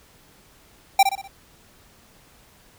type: tone with echo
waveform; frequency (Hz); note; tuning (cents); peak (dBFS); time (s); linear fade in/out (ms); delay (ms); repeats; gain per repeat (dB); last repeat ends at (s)
square; 784; G5; 0; -11; 0.99-1.03; 5; 62; 4; -7; 1.278
effects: pink hiss -54 dBFS RMS until 2.78 s